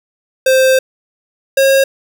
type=tone pair in turn; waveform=square; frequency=523.3 / 541.4 Hz; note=C5 / C#5; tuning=0 / -41 cents; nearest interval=minor second; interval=59 cents; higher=second; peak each=-8 dBFS; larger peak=neither; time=0.46-0.79 / 1.57-1.84 s; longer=first; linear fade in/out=5 ms; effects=8-bit